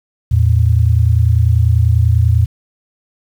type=tone pair together; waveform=sine; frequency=82.86 / 113 Hz; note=E2 / A2; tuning=+9 / +47 cents; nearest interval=perfect fourth; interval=538 cents; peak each=-11 dBFS; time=0.31-2.46 s; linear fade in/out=10 ms; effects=7-bit